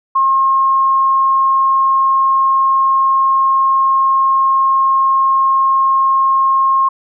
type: tone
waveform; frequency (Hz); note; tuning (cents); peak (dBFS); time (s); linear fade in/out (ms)
sine; 1073; C6; +43; -9; 0.15-6.89; 10
effects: none